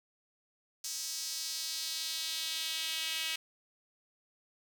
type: tone with high-pass filter sweep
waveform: sawtooth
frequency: 321.7 Hz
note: E4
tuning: 42 cents flat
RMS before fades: -37 dBFS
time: 0.84-3.36 s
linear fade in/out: 5 ms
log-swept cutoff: 5800 to 2800 Hz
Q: 2.2
effects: none